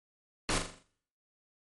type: noise with echo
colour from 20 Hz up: pink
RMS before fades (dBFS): -30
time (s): 0.49-0.58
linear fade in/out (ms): 0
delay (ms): 41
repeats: 6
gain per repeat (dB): -6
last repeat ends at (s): 0.826
effects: noise-tail reverb RT60 0.6 s tail -20 dB re dry + MP3 48 kbps